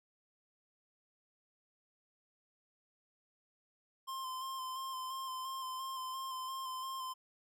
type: tone with vibrato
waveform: square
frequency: 1046.5 Hz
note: C6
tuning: in tune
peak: -40 dBFS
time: 4.07-7.14 s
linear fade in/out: 20 ms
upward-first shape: square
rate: 2.9 Hz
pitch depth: 22 cents each way
effects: none